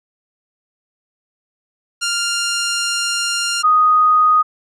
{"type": "tone pair in turn", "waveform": ["10% pulse", "sine"], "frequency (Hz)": [1396.9, 1244.5], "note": ["F6", "D#6"], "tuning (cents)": [0, 0], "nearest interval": "major second", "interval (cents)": 200, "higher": "first", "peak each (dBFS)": -9, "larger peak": "neither", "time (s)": [[2.01, 3.63], [3.63, 4.43]], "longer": "first", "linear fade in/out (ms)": 20, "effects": ["resampled to 22050 Hz"]}